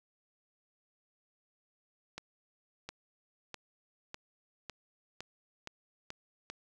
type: accelerating click train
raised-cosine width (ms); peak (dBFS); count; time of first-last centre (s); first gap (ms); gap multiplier
0.2; -24; 9; 2.18-6.5; 710; 0.92
effects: 11-bit